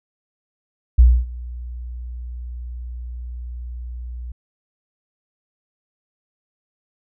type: tone with ADSR envelope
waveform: sine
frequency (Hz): 60.5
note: B1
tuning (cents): -35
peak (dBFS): -5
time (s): 0.98-4.32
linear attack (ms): 12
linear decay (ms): 260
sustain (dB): -23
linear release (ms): 5
effects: none